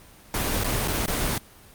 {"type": "noise with dropouts", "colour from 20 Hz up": "pink", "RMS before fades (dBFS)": -25, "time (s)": [0.34, 1.38], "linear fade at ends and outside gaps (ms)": 2, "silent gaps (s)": [[0.637, 0.643], [0.877, 0.881], [1.061, 1.079]], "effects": ["pink hiss -50 dBFS RMS until 1.74 s", "Opus 24 kbps"]}